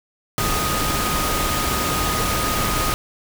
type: tone in noise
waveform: sine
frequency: 1244.5 Hz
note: D#6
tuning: in tune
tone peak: -25 dBFS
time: 0.38-2.94 s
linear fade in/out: 0 ms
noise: pink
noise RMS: -22 dBFS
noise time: 0.38-2.94 s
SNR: -6 dB
effects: none